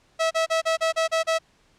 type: tone bursts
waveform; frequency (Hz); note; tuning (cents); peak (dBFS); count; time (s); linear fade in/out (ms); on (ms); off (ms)
sawtooth; 650; E5; -24; -16; 8; 0.19-1.388; 20; 120; 34
effects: pink hiss -61 dBFS RMS until 1.78 s + low-pass 7000 Hz 12 dB/octave